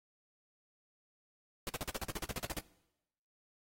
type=noise bursts; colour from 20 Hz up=pink; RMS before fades=-38 dBFS; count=14; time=1.67-2.589 s; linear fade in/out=0 ms; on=22 ms; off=47 ms; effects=noise-tail reverb RT60 0.9 s tail -21 dB re dry + AAC 48 kbps